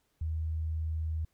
sine tone, 79.5 Hz, D#2, 38 cents sharp, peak -30 dBFS, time 0.21-1.25 s, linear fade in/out 5 ms, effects pink hiss -75 dBFS RMS until 1.33 s

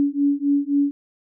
sine beating tone pair, 282.2 / 286 Hz, C#4 / D4, +31 / -46 cents, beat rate 3.8 Hz, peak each -20 / -20 dBFS, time 0-0.91 s, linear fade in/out 0 ms, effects none

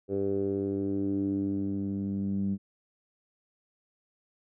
10% pulse tone with low-pass filter sweep, 98.6 Hz, G2, 11 cents sharp, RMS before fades -30 dBFS, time 0.08-2.58 s, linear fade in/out 50 ms, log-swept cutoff 430 to 200 Hz, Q 4.5, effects none

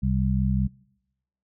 harmonic tone, 65.1 Hz, C2, 8 cents flat, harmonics 1 / 2 / 3, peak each -25 / -25 / -25 dBFS, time 0.02-0.68 s, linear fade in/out 20 ms, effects noise-tail reverb RT60 0.9 s tail -25 dB re dry

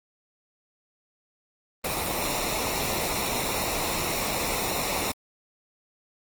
pink noise with comb filter, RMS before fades -28 dBFS, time 1.84-5.12 s, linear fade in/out 5 ms, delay 0.63 ms, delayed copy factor -0.6, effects Opus 24 kbps

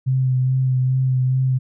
sine tone with vibrato, 129.6 Hz, C3, 16 cents flat, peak -15 dBFS, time 0.06-1.59 s, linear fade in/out 20 ms, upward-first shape sine, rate 2.4 Hz, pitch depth 20 cents each way, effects none

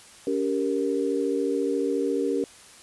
sine chord, G diminished, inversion second, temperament equal with one note detuned, 282.7 / 392 / 466.2 Hz, Db4 / G4 / Bb4, +34 / 0 / 0 cents, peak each -27 dBFS, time 0.27-2.44 s, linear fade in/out 2 ms, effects white hiss -49 dBFS RMS until 2.82 s + resampled to 24000 Hz

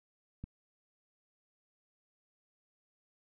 click, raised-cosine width 5 ms, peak -29 dBFS, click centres 0.44 s, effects none

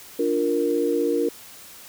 sine chord, Bb major, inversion first, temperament equal, 293.7 / 349.2 / 466.2 Hz, D4 / F4 / Bb4, 0 / 0 / 0 cents, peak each -25 / -25 / -22 dBFS, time 0.19-1.29 s, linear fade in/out 5 ms, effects white hiss -44 dBFS RMS until 1.88 s

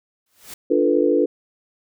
white noise with exponential growth, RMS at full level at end -33 dBFS, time 0.26-0.54 s, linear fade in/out 5 ms, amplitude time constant 59 ms
sine chord, B half-diminished seventh, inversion first, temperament equal with one note detuned, 293.7 / 349.2 / 440 / 492.2 Hz, D4 / F4 / A4 / B4, 0 / 0 / 0 / -6 cents, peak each -20 dBFS, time 0.7-1.26 s, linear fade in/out 10 ms
effects none

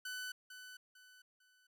sawtooth tone with echo, 1500 Hz, F#6, 23 cents sharp, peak -38 dBFS, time 0.05-0.32 s, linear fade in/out 5 ms, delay 450 ms, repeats 3, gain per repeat -9 dB, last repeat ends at 1.67 s, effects none

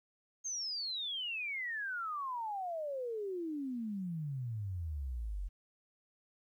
sine exponential sweep, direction down, 6510 to 43.65 Hz, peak -36 dBFS, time 0.44-5.49 s, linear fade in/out 20 ms, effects 12-bit

